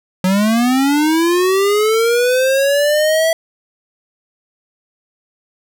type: linear sweep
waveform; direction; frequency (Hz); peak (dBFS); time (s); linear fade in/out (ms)
square; up; 181.5 to 659.3; -12; 0.24-3.33; 2
effects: none